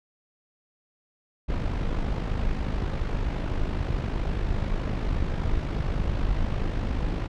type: noise with amplitude modulation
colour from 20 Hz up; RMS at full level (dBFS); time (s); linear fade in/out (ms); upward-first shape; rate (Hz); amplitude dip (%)
brown; -24; 1.48-7.28; 20; sine; 51.6; 55
effects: low-pass 4000 Hz 12 dB/octave